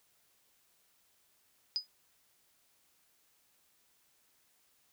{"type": "tone with exponential decay", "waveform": "sine", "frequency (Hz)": 4978, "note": "D#8", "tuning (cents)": 0, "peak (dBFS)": -26, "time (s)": [1.76, 1.87], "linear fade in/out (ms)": 0, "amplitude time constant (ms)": 22, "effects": ["white hiss -71 dBFS RMS until 4.92 s"]}